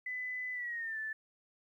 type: tone with pitch glide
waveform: sine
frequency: 2004 to 1754.7 Hz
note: B6 to A6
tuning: +25 to -5 cents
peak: -36 dBFS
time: 0.06-1.13 s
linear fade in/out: 5 ms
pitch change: -230 cents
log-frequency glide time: 0.53-0.98 s
effects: 12-bit